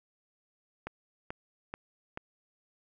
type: click train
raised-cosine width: 0.5 ms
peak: -22 dBFS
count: 4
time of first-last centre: 0.87-2.174 s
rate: 2.3 Hz
effects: none